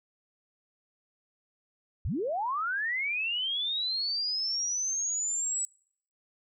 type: linear sweep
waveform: sine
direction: up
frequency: 49 to 7902 Hz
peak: -28 dBFS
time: 2.05-5.65 s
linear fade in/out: 0 ms
effects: noise-tail reverb RT60 0.6 s tail -25 dB re dry